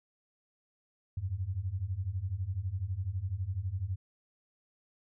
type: beating tone pair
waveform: sine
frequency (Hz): 87.31 / 99.31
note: F2 / G2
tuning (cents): 0 / +23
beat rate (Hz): 12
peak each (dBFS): -36 / -34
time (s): 1.17-3.96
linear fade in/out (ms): 5
effects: none